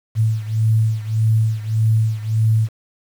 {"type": "beating tone pair", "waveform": "sine", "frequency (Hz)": [110, 111.7], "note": ["A2", "A2"], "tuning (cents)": [0, 27], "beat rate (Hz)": 1.7, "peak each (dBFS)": [-16, -19], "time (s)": [0.15, 2.69], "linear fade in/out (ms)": 50, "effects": ["7-bit"]}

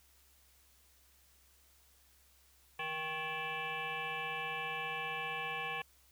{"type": "tone with frequency modulation", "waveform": "sine", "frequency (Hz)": 1718, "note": "A6", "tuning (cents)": -42, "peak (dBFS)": -36, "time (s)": [2.79, 5.82], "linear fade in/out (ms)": 5, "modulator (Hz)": 311, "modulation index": 3.8, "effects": ["added 66 Hz sine -69 dBFS peak until 6.11 s", "white hiss -67 dBFS RMS until 6.11 s"]}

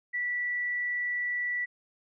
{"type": "tone", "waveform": "sine", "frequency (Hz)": 1958, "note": "B6", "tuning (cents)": -15, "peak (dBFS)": -28, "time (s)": [0.13, 1.66], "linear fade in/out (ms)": 20, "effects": []}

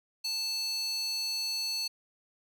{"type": "tone with high-pass filter", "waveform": "square", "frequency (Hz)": 880, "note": "A5", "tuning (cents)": 0, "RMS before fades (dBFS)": -33, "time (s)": [0.24, 1.88], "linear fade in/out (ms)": 10, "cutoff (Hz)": 4200, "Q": 4.1, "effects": []}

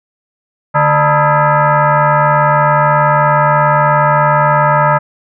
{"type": "tone with frequency modulation", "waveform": "sine", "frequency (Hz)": 147.2, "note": "D3", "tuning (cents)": 4, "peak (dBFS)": -7, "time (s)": [0.74, 4.99], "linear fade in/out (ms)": 20, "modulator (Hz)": 373, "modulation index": 3.7, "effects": []}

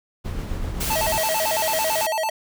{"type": "noise with tremolo", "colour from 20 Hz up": "brown", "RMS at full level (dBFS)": -27, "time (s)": [0.24, 1.19], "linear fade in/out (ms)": 20, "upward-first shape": "triangle", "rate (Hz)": 7.7, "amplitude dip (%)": 30}
{"type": "noise", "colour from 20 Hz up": "white", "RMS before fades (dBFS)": -27, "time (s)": [0.8, 2.07], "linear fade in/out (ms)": 10}
{"type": "tone with vibrato", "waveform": "square", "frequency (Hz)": 750, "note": "F#5", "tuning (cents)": 23, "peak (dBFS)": -22, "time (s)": [0.9, 2.3], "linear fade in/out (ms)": 5, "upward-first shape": "square", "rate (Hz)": 9, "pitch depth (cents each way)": 280}
{"effects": []}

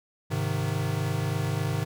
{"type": "chord", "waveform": "square", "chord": "Ab major", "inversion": "none", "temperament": "equal with one note detuned", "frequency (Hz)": [103.83, 132.03, 155.56], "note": ["Ab2", "C3", "Eb3"], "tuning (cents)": [0, 16, 0], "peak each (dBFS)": -31, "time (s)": [0.3, 1.85], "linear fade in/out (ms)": 20, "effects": []}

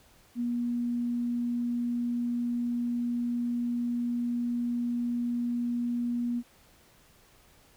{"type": "tone", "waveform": "sine", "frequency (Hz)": 240, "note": "B3", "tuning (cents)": -49, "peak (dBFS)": -27, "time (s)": [0.35, 6.43], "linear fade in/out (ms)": 50, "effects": ["pink hiss -60 dBFS RMS until 7.76 s"]}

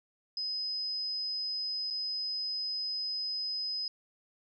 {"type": "tone with dropouts", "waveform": "sine", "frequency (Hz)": 5040, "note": "D#8", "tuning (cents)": 21, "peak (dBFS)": -32, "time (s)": [0.37, 3.88], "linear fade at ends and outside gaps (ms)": 2, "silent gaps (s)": [1.903, 1.907], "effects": []}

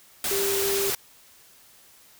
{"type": "tone in noise", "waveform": "sine", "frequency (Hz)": 395.8, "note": "G4", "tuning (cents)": 17, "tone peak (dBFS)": -25, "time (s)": [0.31, 0.9], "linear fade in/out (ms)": 2, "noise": "white", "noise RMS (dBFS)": -27, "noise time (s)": [0.24, 0.95], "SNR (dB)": -1, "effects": ["white hiss -54 dBFS RMS until 2.19 s"]}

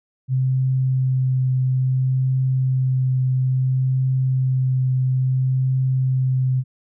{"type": "tone with vibrato", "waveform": "sine", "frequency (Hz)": 130, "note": "C3", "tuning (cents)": -11, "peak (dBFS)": -16, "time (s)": [0.28, 6.64], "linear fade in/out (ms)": 50, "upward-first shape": "triangle", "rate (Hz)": 0.59, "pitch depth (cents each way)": 12, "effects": []}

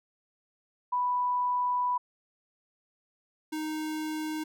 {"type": "tone pair in turn", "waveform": ["sine", "square"], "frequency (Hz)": [988, 310.4], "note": ["B5", "D#4"], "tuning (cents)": [0, -4], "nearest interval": "octave + minor sixth", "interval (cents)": 2004, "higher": "first", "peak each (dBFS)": [-25, -32], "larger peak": "first", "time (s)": [[0.92, 1.98], [3.52, 4.44]], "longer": "first", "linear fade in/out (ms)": 10, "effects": []}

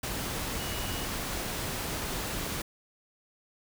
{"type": "tone in noise", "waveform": "sine", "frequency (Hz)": 2913, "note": "F#7", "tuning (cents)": -28, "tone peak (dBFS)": -43, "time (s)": [0.59, 1.05], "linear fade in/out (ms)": 5, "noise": "pink", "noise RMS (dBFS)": -34, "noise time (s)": [0.03, 2.62], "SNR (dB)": -12, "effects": []}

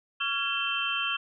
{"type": "tone cluster", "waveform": "sine", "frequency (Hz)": [1130, 1380, 1658, 2686, 3129], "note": ["C#6", "F6", "G#6", "E7", "G7"], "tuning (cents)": [33, -21, -3, 32, -4], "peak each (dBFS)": [-36, -33, -39, -31, -31], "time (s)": [0.2, 1.17], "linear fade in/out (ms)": 10, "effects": []}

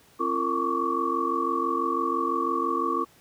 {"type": "tone cluster", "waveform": "sine", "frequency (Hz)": [266.7, 341.9, 456.3, 1109, 1155], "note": ["C4", "F4", "A#4", "C#6", "D6"], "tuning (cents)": [33, -37, -37, 0, -29], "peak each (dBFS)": [-33, -30, -33, -28, -28], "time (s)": [0.19, 3.05], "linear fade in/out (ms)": 20, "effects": ["pink hiss -57 dBFS RMS until 3.2 s", "high-pass 100 Hz 12 dB/octave"]}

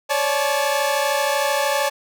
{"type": "tone cluster", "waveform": "sawtooth", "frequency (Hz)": [550, 583, 863], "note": ["C#5", "D5", "A5"], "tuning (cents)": [-14, -13, -34], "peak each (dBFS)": -19, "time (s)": [0.09, 1.9], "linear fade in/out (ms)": 20, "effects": []}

